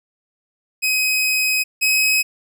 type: tone pair in turn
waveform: sawtooth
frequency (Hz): 2527 / 2542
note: D#7 / D#7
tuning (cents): +26 / +36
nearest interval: unison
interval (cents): 10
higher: second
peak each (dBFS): -13 / -11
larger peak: second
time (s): 0.82-1.64 / 1.81-2.23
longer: first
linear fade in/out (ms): 20
effects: none